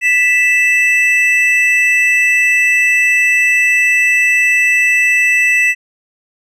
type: tone pair together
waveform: triangle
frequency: 1975.5 / 2637 Hz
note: B6 / E7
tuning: 0 / 0 cents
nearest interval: perfect fourth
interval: 500 cents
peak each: -10 dBFS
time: 0.01-5.75 s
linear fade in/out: 50 ms
effects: resampled to 32000 Hz